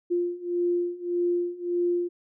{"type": "beating tone pair", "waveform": "sine", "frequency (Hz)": [349.2, 350.9], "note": ["F4", "F4"], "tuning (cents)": [0, 8], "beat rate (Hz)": 1.7, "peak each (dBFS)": [-28, -26], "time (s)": [0.1, 2.09], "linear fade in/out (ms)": 20, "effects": []}